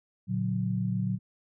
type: chord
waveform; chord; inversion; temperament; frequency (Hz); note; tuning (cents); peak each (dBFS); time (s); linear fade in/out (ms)
sine; Bb augmented; none; equal with one note detuned; 116.54 / 143.98 / 185; Bb2 / D3 / F#3; 0 / -34 / 0; -30 / -35 / -29; 0.27-1.19; 50
effects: none

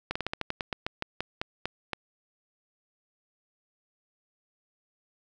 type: slowing click train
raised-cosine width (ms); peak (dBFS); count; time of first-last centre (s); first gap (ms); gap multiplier
0.3; -14; 15; 0.11-1.933; 45; 1.15
effects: none

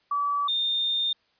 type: tone pair in turn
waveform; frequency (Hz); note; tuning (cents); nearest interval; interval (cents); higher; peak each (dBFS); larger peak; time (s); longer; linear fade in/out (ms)
sine; 1149 / 3632; D6 / A#7; -38 / -46; octave + minor sixth; 1992; second; -23; neither; 0.11-0.48 / 0.48-1.13; second; 5
effects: white hiss -67 dBFS RMS until 1.39 s + resampled to 11025 Hz

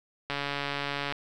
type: click train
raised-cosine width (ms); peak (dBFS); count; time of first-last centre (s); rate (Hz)
0.3; -15; 118; 0.3-1.124; 142
effects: none

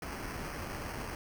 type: noise with sample-and-hold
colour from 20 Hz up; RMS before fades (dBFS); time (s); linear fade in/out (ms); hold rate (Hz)
pink; -40; 0.02-1.15; 2; 3675
effects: none

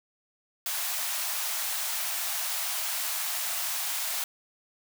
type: high-pass noise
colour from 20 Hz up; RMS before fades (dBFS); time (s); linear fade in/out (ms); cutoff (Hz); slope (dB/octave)
white; -31; 0.66-4.24; 2; 610; 96
effects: none

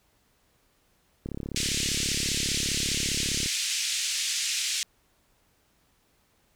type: click train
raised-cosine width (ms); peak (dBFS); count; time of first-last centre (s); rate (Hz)
3; -21; 78; 1.26-3.46; 35
type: band-pass noise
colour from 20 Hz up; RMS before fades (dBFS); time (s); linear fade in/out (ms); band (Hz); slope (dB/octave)
white; -29; 1.56-4.83; 0; 2200 to 7700; 24
effects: pink hiss -67 dBFS RMS until 6.55 s

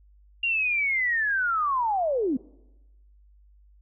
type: linear sweep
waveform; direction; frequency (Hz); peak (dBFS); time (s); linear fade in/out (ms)
sine; down; 2800 to 236.9; -22; 0.43-2.37; 5
effects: noise-tail reverb RT60 1.0 s tail -23 dB re dry + added 50 Hz sine -53 dBFS peak until 3.81 s

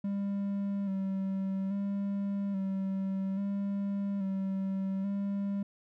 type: tone with vibrato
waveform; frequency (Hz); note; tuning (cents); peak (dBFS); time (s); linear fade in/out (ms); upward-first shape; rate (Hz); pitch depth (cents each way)
triangle; 196; G3; 0; -28; 0.04-5.63; 5; square; 0.6; 30
effects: none

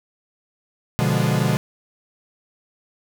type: chord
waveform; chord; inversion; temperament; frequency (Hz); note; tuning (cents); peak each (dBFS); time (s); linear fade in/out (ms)
45% pulse; B diminished seventh; none; equal; 123.47 / 146.83 / 174.61 / 207.7; B2 / D3 / F3 / Ab3; 0 / 0 / 0 / 0; -22 / -22 / -24 / -25; 0.99-1.57; 0
effects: none

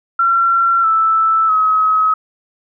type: tone with pitch steps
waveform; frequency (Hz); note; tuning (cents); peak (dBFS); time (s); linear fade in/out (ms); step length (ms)
sine; 1362 / 1318.6 / 1276.7; F6 / E6 / D#6; -44 / 0 / +44; -10; 0.19-2.14; 5; 650
effects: none

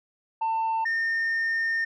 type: tone pair in turn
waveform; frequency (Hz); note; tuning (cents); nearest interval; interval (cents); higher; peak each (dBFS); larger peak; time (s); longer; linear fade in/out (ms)
sine; 896 / 1820.7; A5 / A#6; +31 / -41; octave; 1228; second; -21 / -21; neither; 0.41-0.85 / 0.85-1.85; second; 10
effects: tanh soft clip ceiling -22 dBFS

